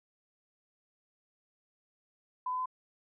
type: tone with pitch steps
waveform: sine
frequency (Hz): 1005 / 1012 / 1019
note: B5 / B5 / C6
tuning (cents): +30 / +42 / -46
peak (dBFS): -31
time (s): 2.46-2.658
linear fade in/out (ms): 5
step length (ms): 66
effects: none